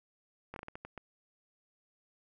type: slowing click train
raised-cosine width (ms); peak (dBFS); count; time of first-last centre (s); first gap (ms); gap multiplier
0.5; -28; 8; 0.54-0.977; 22; 1.34
effects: none